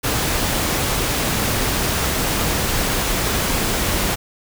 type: noise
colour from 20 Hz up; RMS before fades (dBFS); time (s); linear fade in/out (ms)
pink; -20; 0.03-4.16; 20
effects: none